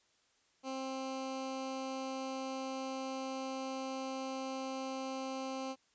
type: tone with notch filter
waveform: 15% pulse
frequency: 264.5 Hz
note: C4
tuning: 19 cents sharp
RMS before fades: -40 dBFS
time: 0.63-5.76 s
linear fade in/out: 50 ms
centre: 1800 Hz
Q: 1.9
effects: white hiss -72 dBFS RMS until 5.94 s + resampled to 16000 Hz